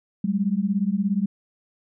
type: beating tone pair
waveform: sine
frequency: 190.9 / 207.9 Hz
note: G3 / G#3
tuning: -46 / +2 cents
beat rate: 17 Hz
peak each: -23 dBFS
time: 0.24-1.26 s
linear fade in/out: 5 ms
effects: none